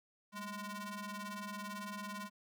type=ring-modulated tone; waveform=sawtooth; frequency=415.3 Hz; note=G#4; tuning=in tune; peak=-35 dBFS; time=0.32-2.3 s; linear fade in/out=50 ms; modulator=614 Hz; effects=none